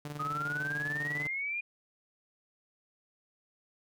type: tone with tremolo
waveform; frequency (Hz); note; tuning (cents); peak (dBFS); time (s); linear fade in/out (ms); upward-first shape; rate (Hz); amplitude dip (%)
sawtooth; 147.3; D3; +6; -33; 0.05-1.27; 2; square; 20; 55
type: exponential sweep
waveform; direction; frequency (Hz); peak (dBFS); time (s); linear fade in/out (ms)
sine; up; 1233 to 2449; -32; 0.19-1.61; 10
effects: none